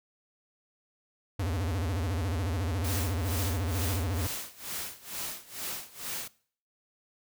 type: tone with vibrato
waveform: square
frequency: 88.7 Hz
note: F2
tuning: 27 cents sharp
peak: -29 dBFS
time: 1.39-4.27 s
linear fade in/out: 5 ms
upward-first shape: sine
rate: 14 Hz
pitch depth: 240 cents each way
type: noise with tremolo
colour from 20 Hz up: white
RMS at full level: -35 dBFS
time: 2.84-6.28 s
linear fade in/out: 5 ms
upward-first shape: sine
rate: 2.2 Hz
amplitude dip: 90%
effects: noise-tail reverb RT60 0.5 s tail -21 dB re dry